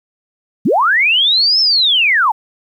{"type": "linear two-way sweep", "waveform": "sine", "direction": "up then down", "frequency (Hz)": [143.2, 5360, 791], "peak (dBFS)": -9, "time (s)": [0.65, 2.32], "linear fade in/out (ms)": 10, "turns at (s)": 1.6, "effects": ["8-bit"]}